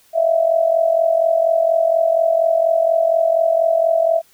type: tone with amplitude modulation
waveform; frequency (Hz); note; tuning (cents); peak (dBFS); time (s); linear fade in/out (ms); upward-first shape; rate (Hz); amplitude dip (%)
sine; 659.3; E5; 0; -9; 0.13-4.22; 50; sine; 44.2; 75
effects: white hiss -54 dBFS RMS until 4.33 s